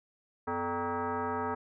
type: tone with frequency modulation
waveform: sine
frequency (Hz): 250.8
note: B3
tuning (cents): +27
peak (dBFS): -30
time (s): 0.47-1.55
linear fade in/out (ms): 10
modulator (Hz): 344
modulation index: 3.4
effects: none